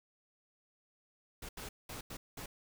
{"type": "noise bursts at uneven times", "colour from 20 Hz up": "pink", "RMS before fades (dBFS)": -45, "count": 5, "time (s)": [[1.42, 1.49], [1.57, 1.69], [1.89, 2.01], [2.1, 2.17], [2.37, 2.46]], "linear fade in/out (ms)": 5, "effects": []}